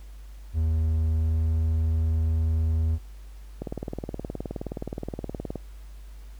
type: tone with pitch glide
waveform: triangle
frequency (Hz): 79.7 to 80.25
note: D#2 to E2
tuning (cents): +42 to -46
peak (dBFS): -19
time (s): 0.53-2.99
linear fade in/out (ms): 50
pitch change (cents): +12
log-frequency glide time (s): 1.16-1.38
type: click train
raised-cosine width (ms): 2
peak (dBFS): -18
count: 38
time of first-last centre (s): 3.62-5.557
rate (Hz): 19.1
effects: added 50 Hz sine -40 dBFS peak until 6.39 s + pink hiss -58 dBFS RMS until 6.39 s